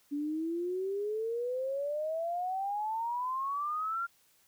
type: exponential sweep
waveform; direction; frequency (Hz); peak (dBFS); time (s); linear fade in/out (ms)
sine; up; 284.3 to 1400; -31; 0.11-4.07; 20
effects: white hiss -67 dBFS RMS until 4.47 s